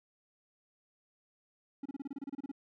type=tone bursts; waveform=triangle; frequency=277.2 Hz; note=C#4; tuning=in tune; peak=-35 dBFS; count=13; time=1.83-2.516 s; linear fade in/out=5 ms; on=26 ms; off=29 ms; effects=none